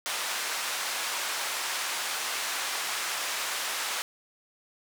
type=band-pass noise; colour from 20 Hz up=pink; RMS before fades=-32 dBFS; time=0.06-4.02 s; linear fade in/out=0 ms; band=1000 to 11000 Hz; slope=12 dB/octave; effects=none